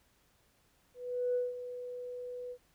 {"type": "tone with ADSR envelope", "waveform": "sine", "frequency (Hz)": 493.9, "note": "B4", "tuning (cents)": 0, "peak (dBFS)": -27, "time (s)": [0.94, 2.58], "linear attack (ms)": 410, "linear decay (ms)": 180, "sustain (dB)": -12, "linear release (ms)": 67, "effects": ["tanh soft clip ceiling -23 dBFS", "pink hiss -70 dBFS RMS until 2.74 s"]}